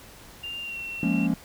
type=tone with pitch glide; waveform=sine; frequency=2794 to 2718 Hz; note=F7 to F7; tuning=0 to -48 cents; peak=-32 dBFS; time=0.43-1.27 s; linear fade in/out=10 ms; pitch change=-48 cents; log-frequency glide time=0.61-0.8 s
type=chord; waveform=triangle; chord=Bb minor seventh; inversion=second; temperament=equal; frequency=174.61 / 207.7 / 233.1 / 277.2 Hz; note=F3 / Ab3 / Bb3 / Db4; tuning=0 / 0 / 0 / 0 cents; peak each=-25 dBFS; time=1.03-1.34 s; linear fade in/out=2 ms
effects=pink hiss -48 dBFS RMS until 1.44 s